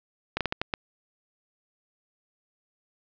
slowing click train, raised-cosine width 0.3 ms, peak -10 dBFS, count 6, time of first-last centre 0.37-0.738 s, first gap 37 ms, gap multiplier 1.35, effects low-pass 5000 Hz 12 dB/octave

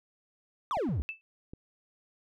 triangle exponential sweep, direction down, 1260 to 60.9 Hz, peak -26 dBFS, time 0.71-1.02 s, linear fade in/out 0 ms
clicks, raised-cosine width 3 ms, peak -30 dBFS, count 4, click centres 0.771 / 0.891 / 0.998 / 1.535 s
sine tone with exponential decay, 2637 Hz, E7, in tune, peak -30 dBFS, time 1.09-1.21 s, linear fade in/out 0 ms, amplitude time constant 26 ms
effects none

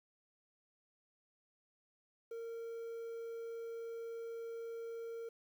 triangle tone with quantisation, 460.4 Hz, A#4, 22 cents flat, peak -40 dBFS, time 2.31-5.29 s, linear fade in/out 5 ms, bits 11, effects none

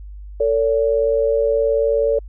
sine tone pair together, 449 / 568 Hz, A4 / C#5, +35 / +42 cents, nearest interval major third, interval 407 cents, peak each -17 dBFS, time 0.4-2.19 s, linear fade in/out 5 ms, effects added 50 Hz sine -32 dBFS peak until 2.28 s

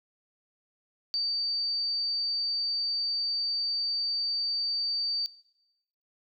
sine tone, 4615 Hz, D8, 31 cents flat, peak -26 dBFS, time 1.14-5.26 s, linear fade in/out 0 ms, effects noise-tail reverb RT60 0.9 s tail -21 dB re dry

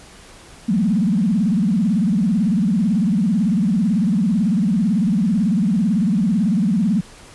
sine tone with vibrato, 201.8 Hz, G#3, 49 cents flat, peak -14 dBFS, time 0.68-7.01 s, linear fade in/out 10 ms, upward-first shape sine, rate 18 Hz, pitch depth 280 cents each way, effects pink hiss -43 dBFS RMS until 7.34 s + resampled to 24000 Hz

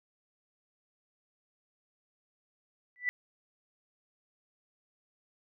sine tone with exponential growth, 1975.5 Hz, B6, in tune, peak -23 dBFS, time 2.96-3.09 s, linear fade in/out 0 ms, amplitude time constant 27 ms, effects none

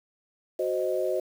sine chord, C diminished, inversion second, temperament equal, 370 / 523.3 / 622.3 Hz, Gb4 / C5 / Eb5, 0 / 0 / 0 cents, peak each -29 dBFS, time 0.59-1.2 s, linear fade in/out 5 ms, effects 8-bit

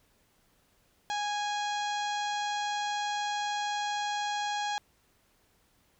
harmonic tone, 827 Hz, G#5, 8 cents flat, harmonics 1 / 2 / 3 / 4 / 5 / 6 / 7 / 8 / 9, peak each -31 / -38 / -44 / -40 / -43 / -50 / -48 / -48 / -53 dBFS, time 1.1-4.78 s, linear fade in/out 0 ms, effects pink hiss -68 dBFS RMS until 5.99 s

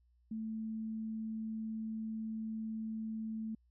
sine tone, 220.5 Hz, A3, 4 cents sharp, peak -37 dBFS, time 0.31-3.55 s, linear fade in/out 5 ms, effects added 60 Hz sine -67 dBFS peak until 3.7 s

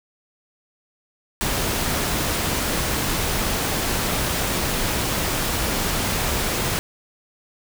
pink noise, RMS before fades -23 dBFS, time 1.41-6.79 s, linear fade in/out 0 ms, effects none

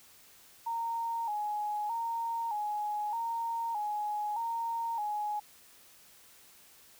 sine tone with vibrato, 879 Hz, A5, 2 cents flat, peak -31 dBFS, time 0.66-5.4 s, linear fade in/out 10 ms, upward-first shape square, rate 0.81 Hz, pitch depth 84 cents each way, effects white hiss -58 dBFS RMS until 6.99 s

